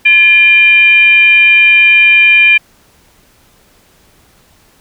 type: tone with frequency modulation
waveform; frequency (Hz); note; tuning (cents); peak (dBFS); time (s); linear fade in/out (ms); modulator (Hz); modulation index
sine; 2397; D7; +35; -3; 0.05-2.58; 10; 678; 0.43
effects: pink hiss -48 dBFS RMS until 4.8 s